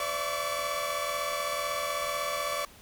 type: tone cluster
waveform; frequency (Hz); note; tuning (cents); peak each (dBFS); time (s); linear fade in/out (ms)
sawtooth; 511 / 583 / 669 / 1108 / 1150; C5 / D5 / E5 / C#6 / D6; -41 / -13 / +25 / -1 / -37; -38 / -30 / -35 / -35 / -30; 0-2.65; 2
effects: pink hiss -53 dBFS RMS until 2.81 s